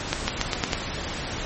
accelerating click train, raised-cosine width 0.2 ms, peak -4 dBFS, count 6, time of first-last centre 0.13-0.732 s, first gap 150 ms, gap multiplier 0.89, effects pink hiss -31 dBFS RMS until 1.45 s + MP3 32 kbps

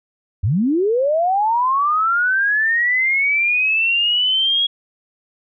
sine linear sweep, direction up, 79.9 to 3322 Hz, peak -14 dBFS, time 0.43-4.67 s, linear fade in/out 10 ms, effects none

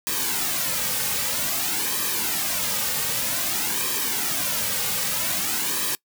white noise with flanger, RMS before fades -25 dBFS, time 0.07-5.95 s, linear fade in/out 0 ms, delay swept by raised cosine 1.4 to 3 ms, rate 0.52 Hz, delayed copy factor -0.7, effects noise-tail reverb RT60 0.1 s tail -23 dB re dry

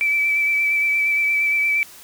sine tone with vibrato, 2315 Hz, D7, 25 cents flat, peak -16 dBFS, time 0.01-1.83 s, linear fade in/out 0 ms, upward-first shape sine, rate 8.6 Hz, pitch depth 21 cents each way, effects white hiss -43 dBFS RMS until 2.03 s

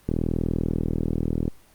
click train, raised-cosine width 3 ms, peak -11 dBFS, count 57, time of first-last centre 0.09-1.48 s, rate 40.3 Hz, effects pink hiss -56 dBFS RMS until 1.74 s + Opus 24 kbps

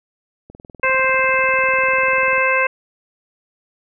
click train, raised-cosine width 2 ms, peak -25 dBFS, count 39, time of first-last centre 0.5-2.381 s, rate 20.2 Hz
harmonic tone, 524 Hz, C5, 2 cents sharp, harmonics 1 / 2 / 3 / 4 / 5, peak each -20 / -20 / -20 / -20 / -20 dBFS, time 0.83-2.67 s, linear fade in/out 5 ms
effects none

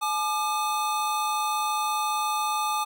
square tone pair together, 851.5 / 1203 Hz, G#5 / D6, +43 / +41 cents, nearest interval tritone, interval 598 cents, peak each -28 dBFS, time 0.01-2.85 s, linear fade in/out 20 ms, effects none

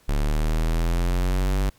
square linear sweep, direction up, 35.59 to 49 Hz, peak -20 dBFS, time 0.08-1.7 s, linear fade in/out 10 ms, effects pink hiss -58 dBFS RMS until 1.78 s + MP3 96 kbps

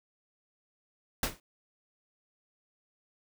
pink noise with exponential decay, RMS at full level -25 dBFS, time 1.23-1.4 s, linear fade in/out 2 ms, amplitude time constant 35 ms, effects none

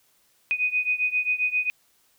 sine beating tone pair, 2489 / 2496.5 Hz, D#7 / D#7, 0 / +5 cents, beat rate 7.5 Hz, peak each -24 / -26 dBFS, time 0.51-1.7 s, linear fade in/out 0 ms, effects white hiss -64 dBFS RMS until 2.18 s

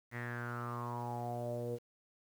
sawtooth tone with low-pass filter sweep, 120 Hz, B2, 49 cents flat, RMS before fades -40 dBFS, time 0.11-1.79 s, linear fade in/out 50 ms, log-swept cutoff 2000 to 470 Hz, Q 7.7, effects 10-bit

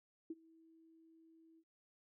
sine tone with ADSR envelope, 325.1 Hz, E4, 24 cents flat, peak -39 dBFS, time 0.3-1.64 s, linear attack 5 ms, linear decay 37 ms, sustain -24 dB, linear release 57 ms, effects noise-tail reverb RT60 0.3 s tail -24 dB re dry

